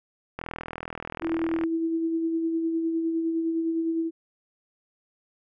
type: click train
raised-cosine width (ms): 0.5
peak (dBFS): -18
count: 52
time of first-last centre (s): 0.39-1.637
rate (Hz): 40.9
type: tone with tremolo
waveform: sine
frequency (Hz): 328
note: E4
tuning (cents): -9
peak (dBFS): -22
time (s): 1.21-4.11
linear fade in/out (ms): 50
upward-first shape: sine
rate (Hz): 9.8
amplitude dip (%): 35
effects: none